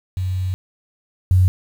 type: tone pair in turn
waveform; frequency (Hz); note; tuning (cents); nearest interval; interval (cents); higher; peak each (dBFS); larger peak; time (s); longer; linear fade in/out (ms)
sine; 92.7 / 92.06; F#2 / F#2; +4 / -8; unison; 12; first; -19 / -10; second; 0.17-0.54 / 1.31-1.48; first; 0
effects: 7-bit